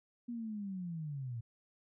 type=linear sweep; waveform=sine; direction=down; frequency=242.5 to 111.8 Hz; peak=-38 dBFS; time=0.28-1.41 s; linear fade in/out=10 ms; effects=none